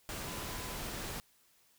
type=tone in noise; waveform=sine; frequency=1006 Hz; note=B5; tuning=32 cents sharp; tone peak=-50 dBFS; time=0.26-0.77 s; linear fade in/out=0 ms; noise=pink; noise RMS=-41 dBFS; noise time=0.09-1.2 s; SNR=-12 dB; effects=white hiss -68 dBFS RMS until 1.78 s